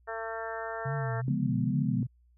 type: harmonic tone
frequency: 225.1 Hz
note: A3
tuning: 40 cents sharp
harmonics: 2 / 3 / 4 / 5 / 6 / 7 / 8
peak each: -40 / -38 / -42 / -45 / -42 / -43 / -43 dBFS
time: 0.07-1.22 s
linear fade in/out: 20 ms
type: tone with vibrato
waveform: sine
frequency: 130.81 Hz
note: C3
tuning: in tune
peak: -30 dBFS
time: 0.85-2.07 s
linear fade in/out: 10 ms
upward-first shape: triangle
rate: 2.4 Hz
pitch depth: 170 cents each way
type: chord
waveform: sine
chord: D diminished seventh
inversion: none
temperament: equal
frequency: 146.83 / 174.61 / 207.7 / 246.9 Hz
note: D3 / F3 / Ab3 / Cb4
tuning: 0 / 0 / 0 / 0 cents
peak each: -34 / -33 / -32 / -32 dBFS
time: 1.28-2.03 s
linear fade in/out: 2 ms
effects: added 60 Hz sine -60 dBFS peak until 2.37 s